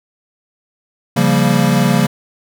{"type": "chord", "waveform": "square", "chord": "G half-diminished seventh", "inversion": "second", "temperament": "equal with one note detuned", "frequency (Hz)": [138.59, 173.21, 196, 233.1], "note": ["Db3", "F3", "G3", "Bb3"], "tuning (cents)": [0, -14, 0, 0], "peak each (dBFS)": -17, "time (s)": [1.16, 2.07], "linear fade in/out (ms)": 10, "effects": []}